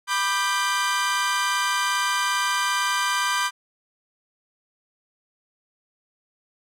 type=chord; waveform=sawtooth; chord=G major; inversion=first; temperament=equal with one note detuned; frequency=987.8 / 1190.4 / 1568 Hz; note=B5 / D6 / G6; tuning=0 / +23 / 0 cents; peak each=-22 dBFS; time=0.07-3.51 s; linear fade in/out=50 ms; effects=low-pass 11000 Hz 12 dB/octave